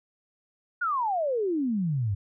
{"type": "exponential sweep", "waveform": "sine", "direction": "down", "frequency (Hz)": [1480, 93.6], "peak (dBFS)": -24, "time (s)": [0.81, 2.15], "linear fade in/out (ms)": 10, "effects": []}